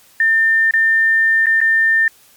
sine tone with dropouts, 1800 Hz, A6, 39 cents sharp, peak -10 dBFS, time 0.2-2.08 s, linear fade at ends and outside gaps 2 ms, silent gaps 0.71-0.737 / 1.459-1.467 / 1.605-1.613 s, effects white hiss -49 dBFS RMS until 2.36 s + MP3 96 kbps

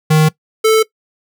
square tone pair in turn, 155.56 / 439.7 Hz, D#3 / A4, 0 / -1 cents, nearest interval octave + tritone, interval 1799 cents, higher second, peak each -8 dBFS, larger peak neither, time 0.1-0.29 / 0.64-0.83 s, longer neither, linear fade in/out 10 ms, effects noise-tail reverb RT60 0.1 s tail -20 dB re dry

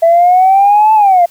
sine exponential two-way sweep, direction up then down, 659 to 880 to 676 Hz, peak -3 dBFS, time 0.02-1.26 s, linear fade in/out 10 ms, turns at 0.94 s, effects tanh soft clip ceiling 0 dBFS + white hiss -44 dBFS RMS until 1.3 s

